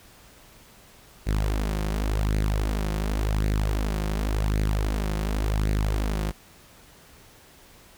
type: tone with flanger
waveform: sawtooth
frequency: 52 Hz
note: G#1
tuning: 3 cents sharp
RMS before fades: -25 dBFS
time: 1.26-6.32 s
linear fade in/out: 20 ms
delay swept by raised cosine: 0.45 to 5.65 ms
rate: 0.9 Hz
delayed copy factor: +0.6
effects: pink hiss -52 dBFS RMS until 7.97 s